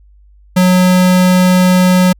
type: tone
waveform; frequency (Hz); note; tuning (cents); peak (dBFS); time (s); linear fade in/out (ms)
square; 182.7; F#3; -22; -7; 0.56-2.13; 10
effects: added 50 Hz sine -41 dBFS peak until 2.19 s